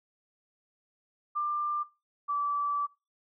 sine tone pair in turn, 1190 / 1157.5 Hz, D6 / D6, +22 / -25 cents, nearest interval unison, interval 47 cents, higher first, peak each -27 dBFS, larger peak neither, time 1.35-1.84 / 2.28-2.87 s, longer second, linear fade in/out 20 ms, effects noise-tail reverb RT60 0.3 s tail -23 dB re dry

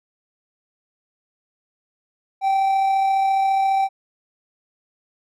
triangle tone with amplitude modulation, 777 Hz, G5, 16 cents flat, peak -13 dBFS, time 2.41-3.89 s, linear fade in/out 50 ms, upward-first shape sine, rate 34.6 Hz, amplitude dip 25%, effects none

